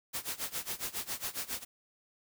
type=noise with tremolo; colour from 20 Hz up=white; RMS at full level=-35 dBFS; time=0.13-1.65 s; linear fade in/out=20 ms; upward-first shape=sine; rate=7.3 Hz; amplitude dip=90%; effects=none